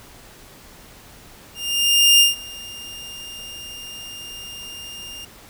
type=tone with ADSR envelope; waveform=sawtooth; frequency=2807 Hz; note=F7; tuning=8 cents sharp; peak=-6 dBFS; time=1.54-5.25 s; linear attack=660 ms; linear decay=150 ms; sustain=-24 dB; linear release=4 ms; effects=pink hiss -45 dBFS RMS until 5.49 s